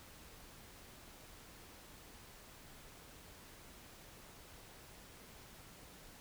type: silence
effects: pink hiss -57 dBFS RMS until 6.2 s